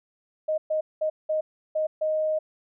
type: tone bursts at uneven times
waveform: sine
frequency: 622.3 Hz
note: D#5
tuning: in tune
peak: -22 dBFS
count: 6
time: 0.48-0.58 / 0.7-0.81 / 1.01-1.1 / 1.29-1.41 / 1.75-1.87 / 2.01-2.39 s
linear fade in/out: 10 ms
effects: none